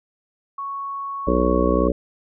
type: tone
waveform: sine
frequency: 1108.7 Hz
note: C#6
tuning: in tune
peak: -26 dBFS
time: 0.58-1.88 s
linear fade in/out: 5 ms
type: harmonic tone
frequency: 61.74 Hz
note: B1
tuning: in tune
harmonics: 1 / 3 / 4 / 5 / 6 / 7 / 8 / 9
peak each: -23 / -25 / -25 / -23 / -27 / -23 / -27 / -23 dBFS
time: 1.27-1.92 s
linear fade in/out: 5 ms
effects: none